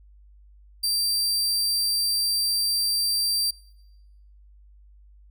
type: tone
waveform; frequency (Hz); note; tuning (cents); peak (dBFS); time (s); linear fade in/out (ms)
sawtooth; 4699; D8; 0; -19; 0.83-3.51; 10
effects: noise-tail reverb RT60 1.0 s tail -25 dB re dry + added 50 Hz sine -49 dBFS peak until 5.3 s